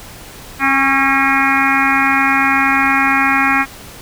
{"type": "harmonic tone with a mistuned harmonic", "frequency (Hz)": 271.3, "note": "C#4", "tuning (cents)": -37, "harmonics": [1, 3, 4, 5, 6, 7, 8, 9], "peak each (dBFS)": [-19, -19, -19, -19, -19, -19, -19, -19], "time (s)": [0.59, 3.66], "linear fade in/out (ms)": 50, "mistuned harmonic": 4, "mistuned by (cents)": 29, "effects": ["pink hiss -35 dBFS RMS until 4.01 s"]}